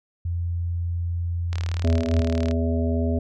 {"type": "tone", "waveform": "sine", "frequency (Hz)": 86, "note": "F2", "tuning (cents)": -26, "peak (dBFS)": -23, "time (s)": [0.25, 2.21], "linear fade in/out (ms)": 5}
{"type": "click train", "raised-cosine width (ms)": 0.2, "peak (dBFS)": -16, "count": 38, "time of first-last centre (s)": [1.53, 2.511], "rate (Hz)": 37.7}
{"type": "harmonic tone", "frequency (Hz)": 82.41, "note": "E2", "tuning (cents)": 0, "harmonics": [1, 3, 5, 7, 8], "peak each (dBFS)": [-22, -25, -31, -33, -33], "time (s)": [1.84, 3.19], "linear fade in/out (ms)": 5}
{"effects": []}